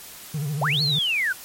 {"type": "tone with vibrato", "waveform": "triangle", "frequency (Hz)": 146.83, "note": "D3", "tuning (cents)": 0, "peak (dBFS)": -22, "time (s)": [0.34, 0.99], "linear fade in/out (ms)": 5, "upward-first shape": "sine", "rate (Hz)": 13, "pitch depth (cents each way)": 120}
{"type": "linear two-way sweep", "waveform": "sine", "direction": "up then down", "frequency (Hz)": [440, 4425, 1424], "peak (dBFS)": -20, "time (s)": [0.61, 1.33], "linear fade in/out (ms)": 10, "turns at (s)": 0.82}
{"effects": ["white hiss -41 dBFS RMS until 1.44 s", "MP3 64 kbps"]}